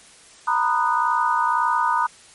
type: chord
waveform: sine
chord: B major seventh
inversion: third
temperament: just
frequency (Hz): 926 / 987.8 / 1234.7 / 1481.6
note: A#5 / B5 / D#6 / F#6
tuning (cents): -12 / 0 / -14 / +2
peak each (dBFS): -22 / -22 / -22 / -27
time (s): 0.47-2.07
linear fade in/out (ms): 10
effects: white hiss -48 dBFS RMS until 2.34 s + MP3 48 kbps